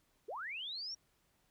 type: linear sweep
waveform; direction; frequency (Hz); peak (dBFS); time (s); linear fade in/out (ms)
sine; up; 352.1 to 5690; -40; 0.28-0.95; 10
effects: pink hiss -75 dBFS RMS until 1.5 s